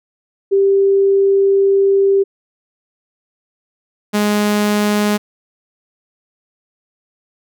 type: tone pair in turn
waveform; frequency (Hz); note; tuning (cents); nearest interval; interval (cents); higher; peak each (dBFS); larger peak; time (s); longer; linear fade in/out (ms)
sine / sawtooth; 393.1 / 208.2; G4 / G#3; +5 / +5; major seventh; 1100; first; -9; neither; 0.51-2.24 / 4.13-5.18; first; 20
effects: none